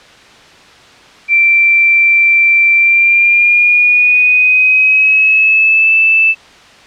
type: tone with pitch glide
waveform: sine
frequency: 2349 to 2637 Hz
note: D7 to E7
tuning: 0 to 0 cents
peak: -5 dBFS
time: 1.28-6.35 s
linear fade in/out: 50 ms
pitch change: +200 cents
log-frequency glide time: 2.75-5.93 s
effects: white hiss -39 dBFS RMS until 6.86 s + low-pass 4000 Hz 12 dB/octave